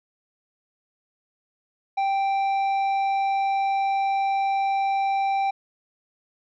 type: tone with tanh clipping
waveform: sine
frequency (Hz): 784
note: G5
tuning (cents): 0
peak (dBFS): -22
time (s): 1.97-5.51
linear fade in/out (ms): 10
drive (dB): 8
effects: none

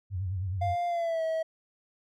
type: tone with vibrato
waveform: sine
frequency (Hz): 93.6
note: F#2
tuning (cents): +20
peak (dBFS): -29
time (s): 0.1-0.76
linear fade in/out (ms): 50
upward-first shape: sine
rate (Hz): 9.5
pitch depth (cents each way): 110
type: tone with pitch glide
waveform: triangle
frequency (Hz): 699 to 644.7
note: F5 to E5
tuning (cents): +1 to -39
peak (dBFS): -25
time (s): 0.61-1.43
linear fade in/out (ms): 10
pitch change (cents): -140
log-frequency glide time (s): 0.87-1.23
effects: none

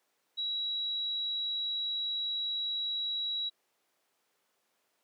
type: tone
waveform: sine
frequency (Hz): 3885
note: B7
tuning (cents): -29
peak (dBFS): -31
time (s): 0.37-3.5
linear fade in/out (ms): 20
effects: pink hiss -75 dBFS RMS until 5.03 s + high-pass 400 Hz 12 dB/octave

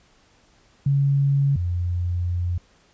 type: tone pair in turn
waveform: sine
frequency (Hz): 139.6 / 87.94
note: C#3 / F2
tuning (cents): +13 / +13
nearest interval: minor sixth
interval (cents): 800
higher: first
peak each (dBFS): -16 / -21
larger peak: first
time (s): 0.86-1.56 / 1.56-2.58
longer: second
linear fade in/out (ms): 5
effects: pink hiss -58 dBFS RMS until 2.93 s + resampled to 16000 Hz

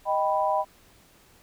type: chord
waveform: sine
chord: Eb augmented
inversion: none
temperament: equal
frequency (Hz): 622.3 / 784 / 987.8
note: Eb5 / G5 / B5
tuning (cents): 0 / 0 / 0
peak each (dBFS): -26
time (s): 0.05-0.65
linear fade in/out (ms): 50
effects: pink hiss -57 dBFS RMS until 1.42 s

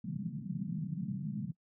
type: band-pass noise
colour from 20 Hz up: pink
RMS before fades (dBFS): -38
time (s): 0.04-1.52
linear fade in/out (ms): 5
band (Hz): 140 to 210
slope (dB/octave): 48
effects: noise-tail reverb RT60 0.1 s tail -23 dB re dry

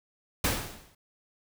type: noise with exponential decay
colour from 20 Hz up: pink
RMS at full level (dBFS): -23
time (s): 0.44-0.95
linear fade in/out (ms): 5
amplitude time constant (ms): 110
effects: none

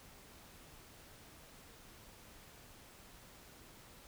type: silence
effects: pink hiss -58 dBFS RMS until 4.07 s

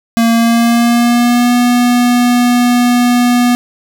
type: tone with pitch glide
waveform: square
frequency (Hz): 230 to 243.7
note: A#3 to B3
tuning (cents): -23 to -23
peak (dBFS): -8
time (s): 0.17-3.55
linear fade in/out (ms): 0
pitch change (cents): +100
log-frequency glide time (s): 0.32-1.54
effects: none

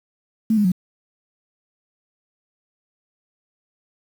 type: tone with pitch steps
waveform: sine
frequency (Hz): 221 / 207.4 / 182.3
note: A3 / G#3 / F#3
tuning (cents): +8 / -2 / -25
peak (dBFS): -14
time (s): 0.5-0.719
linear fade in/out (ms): 5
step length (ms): 73
effects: 7-bit

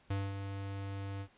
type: tone with ADSR envelope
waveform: square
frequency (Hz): 98.6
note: G2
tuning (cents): +11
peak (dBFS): -32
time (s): 0.1-1.28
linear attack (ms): 7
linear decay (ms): 220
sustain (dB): -7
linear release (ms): 69
effects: pink hiss -66 dBFS RMS until 1.37 s + resampled to 8000 Hz

